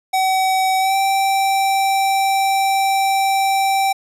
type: tone with pitch glide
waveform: square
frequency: 759 to 779 Hz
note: F#5 to G5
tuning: +44 to -11 cents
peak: -15 dBFS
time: 0.13-3.93 s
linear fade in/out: 10 ms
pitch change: +45 cents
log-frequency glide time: 0.79-0.96 s
effects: resampled to 32000 Hz